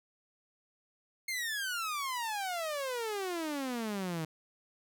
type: exponential sweep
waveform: sawtooth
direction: down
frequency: 2156 to 154.9 Hz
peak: -30 dBFS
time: 1.28-4.25 s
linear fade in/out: 5 ms
effects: none